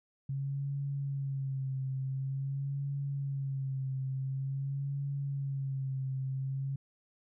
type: tone with vibrato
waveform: sine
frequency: 136.4 Hz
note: C#3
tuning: 28 cents flat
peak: -32 dBFS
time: 0.29-6.76 s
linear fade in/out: 5 ms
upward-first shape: sine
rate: 0.47 Hz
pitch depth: 47 cents each way
effects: none